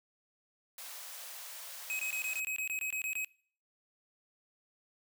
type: high-pass noise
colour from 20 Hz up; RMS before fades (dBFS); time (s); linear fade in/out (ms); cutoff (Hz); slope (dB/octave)
white; -46; 0.78-2.4; 2; 520; 48
type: tone bursts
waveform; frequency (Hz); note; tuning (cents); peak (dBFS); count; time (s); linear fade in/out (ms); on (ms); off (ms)
square; 2540; D#7; +35; -34; 12; 1.9-3.246; 0; 92; 22
effects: noise-tail reverb RT60 0.5 s tail -23 dB re dry